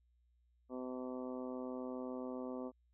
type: harmonic tone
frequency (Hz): 127.4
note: C3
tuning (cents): -46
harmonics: 2 / 3 / 4 / 5 / 6 / 7 / 8 / 9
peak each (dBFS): -43 / -48 / -47 / -51 / -60 / -56 / -60 / -56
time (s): 0.69-2.72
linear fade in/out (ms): 50
effects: added 60 Hz sine -70 dBFS peak until 2.93 s